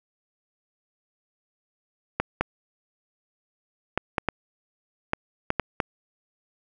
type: clicks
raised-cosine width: 0.5 ms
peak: -7 dBFS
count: 9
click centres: 2.2 / 2.41 / 3.976 / 4.182 / 4.287 / 5.134 / 5.504 / 5.597 / 5.802 s
effects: none